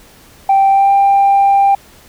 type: tone with pitch glide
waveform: sine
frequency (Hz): 782 to 792.9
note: G5 to G5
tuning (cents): -4 to +20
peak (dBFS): -5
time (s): 0.49-1.75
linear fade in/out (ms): 5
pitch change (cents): +24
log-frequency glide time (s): 0.7-0.92
effects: tanh soft clip ceiling -4 dBFS + pink hiss -43 dBFS RMS until 2.08 s